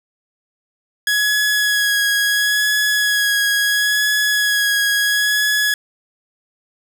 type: tone with vibrato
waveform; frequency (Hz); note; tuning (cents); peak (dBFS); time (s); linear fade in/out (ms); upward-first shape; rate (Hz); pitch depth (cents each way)
sawtooth; 1673; G#6; +12; -11; 1.07-5.74; 2; sine; 0.73; 19
effects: none